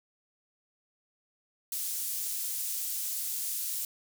pink high-pass noise, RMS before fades -34 dBFS, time 1.72-3.85 s, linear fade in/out 2 ms, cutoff 8500 Hz, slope 12 dB/octave, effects none

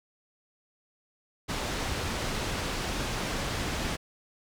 pink low-pass noise, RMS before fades -32 dBFS, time 1.48-3.97 s, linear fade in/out 20 ms, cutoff 6600 Hz, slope 12 dB/octave, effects none

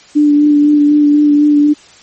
sine tone with vibrato, 294.3 Hz, D4, 4 cents sharp, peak -5 dBFS, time 0.15-1.74 s, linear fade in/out 20 ms, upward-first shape sine, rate 4 Hz, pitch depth 18 cents each way, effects white hiss -41 dBFS RMS until 2.02 s + MP3 32 kbps

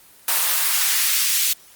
white noise with high-pass filter sweep, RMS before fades -19 dBFS, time 0.28-1.53 s, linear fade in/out 2 ms, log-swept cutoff 760 to 2900 Hz, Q 0.9, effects white hiss -49 dBFS RMS until 1.75 s + Opus 24 kbps

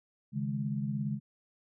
sine chord, C# suspended second, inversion none, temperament just, 138.59 / 155.92 / 207.9 Hz, C#3 / D#3 / G#3, 0 / +4 / +2 cents, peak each -34 / -38 / -34 dBFS, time 0.32-1.2 s, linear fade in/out 50 ms, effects none

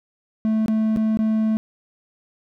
triangle tone with dropouts, 218.9 Hz, A3, 9 cents flat, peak -15 dBFS, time 0.45-1.57 s, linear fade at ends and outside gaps 0 ms, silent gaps 0.66-0.682 / 0.962-0.971 / 1.172-1.19 s, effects none

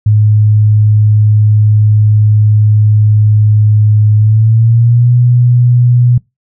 sine tone with pitch glide, 106.3 to 122.11 Hz, G#2 to B2, +41 to -19 cents, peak -4 dBFS, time 0.06-6.18 s, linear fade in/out 5 ms, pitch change +240 cents, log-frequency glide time 4.17-5.12 s, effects noise-tail reverb RT60 0.2 s tail -23 dB re dry

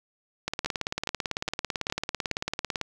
two click trains, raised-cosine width 0.2 ms, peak -11 / -12 dBFS, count 43 / 5, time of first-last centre 0.48-2.813 / 0.66-2.313 s, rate 18 / 2.42 Hz, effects none

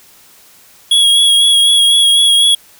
square tone with vibrato, 3322 Hz, G#7, in tune, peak -7 dBFS, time 0.91-2.55 s, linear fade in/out 5 ms, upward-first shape sine, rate 4 Hz, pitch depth 24 cents each way, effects white hiss -44 dBFS RMS until 2.79 s

